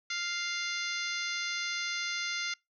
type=harmonic tone; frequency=698.5 Hz; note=F5; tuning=in tune; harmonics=2 / 3 / 4 / 5 / 6 / 7 / 8 / 9; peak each=-39 / -36 / -43 / -41 / -41 / -42 / -47 / -43 dBFS; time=0.1-2.54 s; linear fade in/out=5 ms; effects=noise-tail reverb RT60 0.2 s tail -25 dB re dry